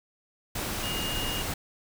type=tone in noise; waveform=sine; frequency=2850 Hz; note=F7; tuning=34 cents sharp; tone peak=-33 dBFS; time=0.83-1.42 s; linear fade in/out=5 ms; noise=pink; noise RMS=-32 dBFS; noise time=0.55-1.54 s; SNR=-4 dB; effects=none